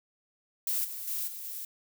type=noise with level steps; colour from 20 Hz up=violet; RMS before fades=-30 / -39 / -33 / -41 / -39 dBFS; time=0.67-1.65 s; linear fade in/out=2 ms; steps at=0.84 / 1.07 / 1.27 / 1.44 s; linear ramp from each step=10 ms; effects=none